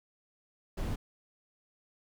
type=noise; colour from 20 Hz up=brown; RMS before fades=-34 dBFS; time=0.77-0.96 s; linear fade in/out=10 ms; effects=none